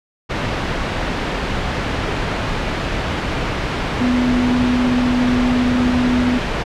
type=tone in noise; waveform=sine; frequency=247.6 Hz; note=B3; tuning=5 cents sharp; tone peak=-14 dBFS; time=4-6.39 s; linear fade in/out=20 ms; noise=pink; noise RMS=-20 dBFS; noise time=0.29-6.64 s; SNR=+3 dB; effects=low-pass 3000 Hz 12 dB/octave